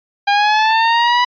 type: linear sweep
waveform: sawtooth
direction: up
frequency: 803 to 987 Hz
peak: -7 dBFS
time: 0.27-1.25 s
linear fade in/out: 10 ms
effects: resampled to 11025 Hz